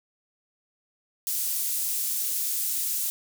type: high-pass noise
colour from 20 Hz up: pink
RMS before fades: -28 dBFS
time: 1.27-3.1 s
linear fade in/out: 0 ms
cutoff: 9300 Hz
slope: 12 dB/octave
effects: none